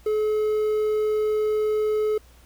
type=tone with quantisation; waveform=triangle; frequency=428 Hz; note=A4; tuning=48 cents flat; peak=-18 dBFS; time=0.06-2.18 s; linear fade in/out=5 ms; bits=8; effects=added 60 Hz sine -51 dBFS peak until 2.45 s + pink hiss -56 dBFS RMS until 2.45 s